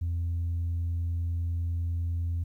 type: tone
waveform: sine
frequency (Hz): 85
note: F2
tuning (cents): -46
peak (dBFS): -25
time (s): 0.01-2.44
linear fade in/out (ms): 10
effects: tanh soft clip ceiling -25 dBFS + 11-bit